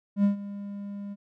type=tone with ADSR envelope; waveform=triangle; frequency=201.6 Hz; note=G3; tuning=49 cents sharp; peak=-15 dBFS; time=0.16-1.16 s; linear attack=79 ms; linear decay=120 ms; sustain=-17 dB; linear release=37 ms; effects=none